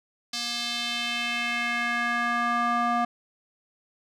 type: tone with band-pass filter sweep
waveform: square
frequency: 237.8 Hz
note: A#3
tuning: 35 cents sharp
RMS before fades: -27 dBFS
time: 0.33-3.05 s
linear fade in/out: 5 ms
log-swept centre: 4700 to 950 Hz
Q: 2.2
effects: none